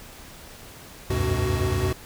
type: tone cluster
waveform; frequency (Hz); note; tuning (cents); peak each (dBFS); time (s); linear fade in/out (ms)
square; 72 / 89.6 / 98.9 / 126.2 / 373.3; D2 / F2 / G2 / B2 / F#4; -34 / +45 / +16 / +38 / +15; -29; 1.1-1.93; 5
effects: pink hiss -44 dBFS RMS until 2.05 s